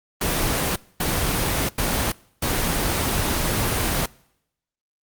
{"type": "noise bursts at uneven times", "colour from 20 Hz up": "pink", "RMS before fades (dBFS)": -22, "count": 4, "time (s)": [[0.21, 0.76], [1, 1.69], [1.78, 2.12], [2.42, 4.06]], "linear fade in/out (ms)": 5, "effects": ["noise-tail reverb RT60 0.8 s tail -24 dB re dry", "Opus 24 kbps"]}